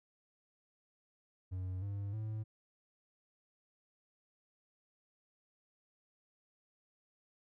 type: tone with pitch steps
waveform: triangle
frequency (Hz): 92.5 / 100.29 / 108.74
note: F#2 / G2 / A2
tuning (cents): 0 / +40 / -20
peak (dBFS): -35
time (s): 1.51-2.44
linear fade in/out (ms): 20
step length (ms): 310
effects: none